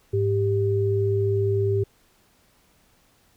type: tone pair together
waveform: sine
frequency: 104.2 / 393.7 Hz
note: G#2 / G4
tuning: +6 / +8 cents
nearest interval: octave + major seventh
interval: 2302 cents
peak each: -22 dBFS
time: 0.13-1.84 s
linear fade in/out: 10 ms
effects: pink hiss -61 dBFS RMS until 3.36 s